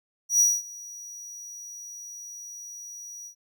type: tone with ADSR envelope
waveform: square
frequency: 5800 Hz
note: F#8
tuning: 35 cents flat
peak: -16 dBFS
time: 0.29-3.35 s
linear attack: 110 ms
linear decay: 220 ms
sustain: -23 dB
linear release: 89 ms
effects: none